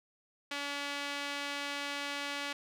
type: tone with band-pass filter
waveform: sawtooth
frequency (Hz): 285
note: C#4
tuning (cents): +48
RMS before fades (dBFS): -38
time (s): 0.51-2.53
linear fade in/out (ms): 5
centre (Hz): 2800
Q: 0.95
effects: none